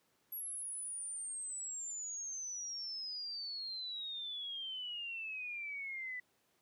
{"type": "exponential sweep", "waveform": "sine", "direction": "down", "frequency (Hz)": [11540, 1975.5], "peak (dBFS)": -40, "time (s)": [0.32, 6.2], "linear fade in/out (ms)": 5, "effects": ["pink hiss -75 dBFS RMS until 6.61 s", "high-pass 150 Hz 12 dB/octave"]}